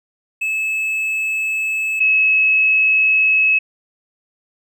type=tone pair in turn; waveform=triangle / sine; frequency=2600 / 2579 Hz; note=E7 / E7; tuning=-24 / -39 cents; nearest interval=unison; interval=15 cents; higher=first; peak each=-16 / -11 dBFS; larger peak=second; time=0.41-2 / 2-3.59 s; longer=neither; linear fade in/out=10 ms; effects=none